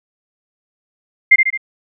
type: tone with echo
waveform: sine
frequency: 2100 Hz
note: C7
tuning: 6 cents sharp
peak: -3 dBFS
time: 1.31-1.36 s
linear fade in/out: 10 ms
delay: 72 ms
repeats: 3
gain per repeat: -5 dB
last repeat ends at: 1.576 s
effects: none